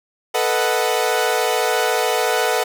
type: chord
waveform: sawtooth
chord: B dominant seventh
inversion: third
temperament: equal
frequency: 440 / 493.9 / 622.3 / 740 Hz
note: A4 / B4 / D#5 / F#5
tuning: 0 / 0 / 0 / 0 cents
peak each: -18 / -18 / -21 / -18 dBFS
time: 0.34-2.64 s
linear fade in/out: 10 ms
effects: none